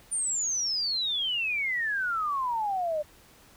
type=exponential sweep; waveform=sine; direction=down; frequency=9260 to 587.3 Hz; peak=-26 dBFS; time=0.11-3.03 s; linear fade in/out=20 ms; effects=pink hiss -56 dBFS RMS until 3.56 s